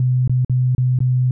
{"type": "tone with dropouts", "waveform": "sine", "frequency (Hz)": 126.7, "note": "B2", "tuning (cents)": 45, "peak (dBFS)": -13, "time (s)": [0, 1.31], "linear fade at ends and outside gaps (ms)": 2, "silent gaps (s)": [[0.277, 0.295], [0.448, 0.496], [0.75, 0.78], [0.989, 1.004]], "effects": []}